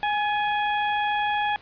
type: harmonic tone with a mistuned harmonic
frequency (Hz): 830.6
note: G#5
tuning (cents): 0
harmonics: 1 / 2 / 3 / 4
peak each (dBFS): -23 / -29 / -33 / -35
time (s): 0.03-1.56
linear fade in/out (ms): 0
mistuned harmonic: 2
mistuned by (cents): +44
effects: pink hiss -50 dBFS RMS until 1.61 s + resampled to 11025 Hz